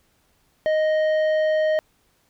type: tone with tanh clipping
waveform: sine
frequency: 622.3 Hz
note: D#5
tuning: in tune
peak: -19 dBFS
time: 0.66-1.79 s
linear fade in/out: 0 ms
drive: 9 dB
effects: pink hiss -64 dBFS RMS until 2.29 s